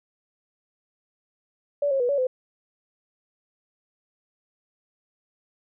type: tone with pitch steps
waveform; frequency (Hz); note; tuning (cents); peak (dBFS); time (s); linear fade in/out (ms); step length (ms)
sine; 575 / 542 / 488.1 / 566 / 511; D5 / C#5 / B4 / C#5 / C5; -37 / -39 / -20 / +36 / -41; -20; 1.82-2.27; 5; 90
effects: none